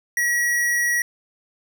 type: tone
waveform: square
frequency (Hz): 1917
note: A#6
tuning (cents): +48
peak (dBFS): -19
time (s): 0.17-1.02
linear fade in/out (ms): 2
effects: none